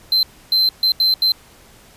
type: tone bursts at uneven times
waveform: triangle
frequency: 4095 Hz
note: C8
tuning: 38 cents flat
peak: -11 dBFS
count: 5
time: 0.12-0.23 / 0.52-0.69 / 0.83-0.92 / 1-1.14 / 1.22-1.32 s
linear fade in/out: 2 ms
effects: pink hiss -47 dBFS RMS until 1.96 s + resampled to 32000 Hz